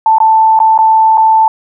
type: tone with dropouts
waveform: sine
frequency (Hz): 883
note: A5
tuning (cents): +6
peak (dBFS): -4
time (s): 0.06-1.48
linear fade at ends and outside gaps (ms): 2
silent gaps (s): 0.184-0.202 / 0.591-0.601 / 0.778-0.788 / 1.174-1.179
effects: none